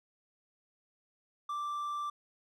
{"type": "tone", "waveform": "triangle", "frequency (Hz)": 1174.7, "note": "D6", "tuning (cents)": 0, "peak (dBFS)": -32, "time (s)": [1.49, 2.1], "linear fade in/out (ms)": 5, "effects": []}